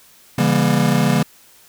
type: chord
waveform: square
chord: C# diminished seventh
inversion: none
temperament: just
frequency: 138.59 / 166.31 / 199.57 / 239.5 Hz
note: C#3 / E3 / G3 / Bb3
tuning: 0 / +16 / +31 / +47 cents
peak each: -20 dBFS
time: 0.38-1.23 s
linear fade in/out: 5 ms
effects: white hiss -49 dBFS RMS until 1.68 s